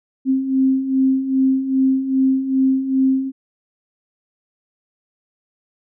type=beating tone pair; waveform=sine; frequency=262.9 / 265.4 Hz; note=C4 / C4; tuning=+8 / +25 cents; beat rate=2.5 Hz; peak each=-21 / -15 dBFS; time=0.25-3.32 s; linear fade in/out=50 ms; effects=none